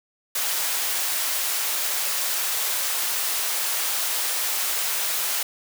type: high-pass noise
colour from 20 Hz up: white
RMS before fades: -25 dBFS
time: 0.35-5.43 s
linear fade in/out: 5 ms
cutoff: 600 Hz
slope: 12 dB/octave
effects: none